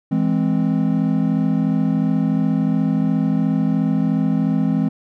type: chord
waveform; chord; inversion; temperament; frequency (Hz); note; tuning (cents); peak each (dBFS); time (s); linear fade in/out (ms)
triangle; E augmented; none; equal; 164.81 / 207.7 / 261.6; E3 / G#3 / B#3; 0 / 0 / 0; -18; 0.11-4.89; 10
effects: none